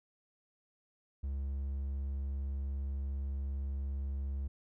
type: tone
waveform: triangle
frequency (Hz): 68.7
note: C#2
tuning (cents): -15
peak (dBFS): -32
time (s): 1.23-4.48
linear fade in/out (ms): 10
effects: none